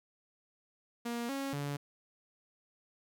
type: tone with pitch steps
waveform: sawtooth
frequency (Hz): 236.4 / 274.2 / 143.2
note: A#3 / C#4 / D3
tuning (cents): +24 / -19 / -43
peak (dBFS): -31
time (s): 1.05-1.77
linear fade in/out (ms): 10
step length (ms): 240
effects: none